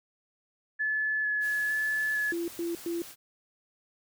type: tone with vibrato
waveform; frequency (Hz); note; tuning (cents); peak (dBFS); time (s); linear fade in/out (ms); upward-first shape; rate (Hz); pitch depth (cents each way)
sine; 1716; A6; -44; -26; 0.79-2.33; 20; square; 1.1; 10
type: noise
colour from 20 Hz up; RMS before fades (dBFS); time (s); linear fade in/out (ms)
white; -46; 1.4-3.16; 50
type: tone bursts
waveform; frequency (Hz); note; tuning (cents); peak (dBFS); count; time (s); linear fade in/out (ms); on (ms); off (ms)
sine; 340; F4; -46; -29; 3; 2.32-3.02; 2; 160; 110
effects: none